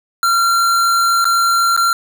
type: tone with dropouts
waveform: square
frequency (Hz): 1372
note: F6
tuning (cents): -31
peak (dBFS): -12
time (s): 0.23-1.93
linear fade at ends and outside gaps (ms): 1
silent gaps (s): 1.244-1.253 / 1.765-1.775
effects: none